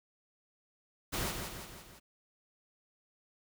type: noise with echo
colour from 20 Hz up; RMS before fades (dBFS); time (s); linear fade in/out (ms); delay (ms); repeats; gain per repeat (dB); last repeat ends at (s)
pink; -35; 1.12-1.32; 20; 170; 4; -5; 2
effects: none